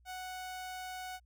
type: tone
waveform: sawtooth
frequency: 740 Hz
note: F#5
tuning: in tune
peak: -37 dBFS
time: 0.05-1.2 s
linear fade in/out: 50 ms
effects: added 60 Hz sine -62 dBFS peak until 1.25 s